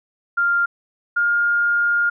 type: tone pair in turn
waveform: sine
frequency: 1396.9 / 1413.9 Hz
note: F6 / F6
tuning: 0 / +21 cents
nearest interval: unison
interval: 21 cents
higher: second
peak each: -15 dBFS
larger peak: neither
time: 0.37-0.66 / 1.16-2.1 s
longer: second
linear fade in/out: 10 ms
effects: none